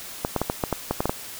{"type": "clicks", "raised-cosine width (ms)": 1, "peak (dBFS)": -8, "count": 10, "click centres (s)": [0.249, 0.363, 0.416, 0.499, 0.638, 0.727, 0.91, 1.005, 1.056, 1.095], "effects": ["white hiss -38 dBFS RMS until 1.39 s"]}